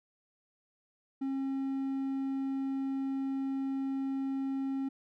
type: tone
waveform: triangle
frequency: 270 Hz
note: C#4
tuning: 45 cents flat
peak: -29 dBFS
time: 1.21-4.89 s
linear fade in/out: 10 ms
effects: none